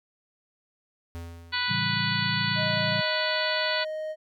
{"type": "tone with exponential decay", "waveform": "square", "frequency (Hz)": 84.5, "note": "E2", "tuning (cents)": 43, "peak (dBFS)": -34, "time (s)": [1.15, 2.17], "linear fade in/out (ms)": 0, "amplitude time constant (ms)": 220}
{"type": "harmonic tone", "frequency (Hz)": 493.1, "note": "B4", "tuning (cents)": -3, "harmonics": [2, 3, 4, 5, 6, 7, 8, 9], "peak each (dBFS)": [-34, -31, -32, -36, -35, -35, -36, -32], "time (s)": [1.52, 3.85], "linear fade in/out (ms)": 20}
{"type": "chord", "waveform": "sine", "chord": "A dominant seventh", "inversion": "none", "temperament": "equal with one note detuned", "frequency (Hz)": [110, 137.4, 164.81, 196], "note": ["A2", "C#3", "E3", "G3"], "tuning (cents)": [0, -15, 0, 0], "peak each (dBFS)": -34, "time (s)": [1.68, 3.02], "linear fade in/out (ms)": 20}
{"type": "tone", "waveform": "triangle", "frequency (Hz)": 622.3, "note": "D#5", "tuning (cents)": 0, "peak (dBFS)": -28, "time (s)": [2.55, 4.16], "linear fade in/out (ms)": 50}
{"effects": []}